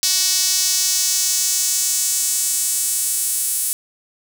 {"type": "tone with high-pass filter sweep", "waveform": "sawtooth", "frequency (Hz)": 373.4, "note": "F#4", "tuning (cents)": 16, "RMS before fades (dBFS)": -19, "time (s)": [0.03, 3.73], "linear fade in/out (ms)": 0, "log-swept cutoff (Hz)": [5200, 9500], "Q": 1.9, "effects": []}